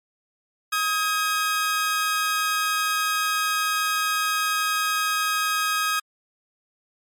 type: tone pair together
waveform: sawtooth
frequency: 1261 / 1630.1 Hz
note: D#6 / G#6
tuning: +23 / -33 cents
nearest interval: major third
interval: 444 cents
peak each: -19 / -23 dBFS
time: 0.72-6 s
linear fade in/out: 10 ms
effects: MP3 64 kbps